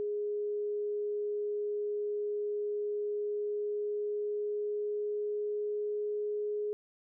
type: tone with pitch glide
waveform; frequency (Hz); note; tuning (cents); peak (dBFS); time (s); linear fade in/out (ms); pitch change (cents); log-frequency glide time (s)
sine; 415.3 to 417.9; G#4 to G#4; 0 to +11; -31; 0-6.73; 0; +11; 3.05-6.09
effects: none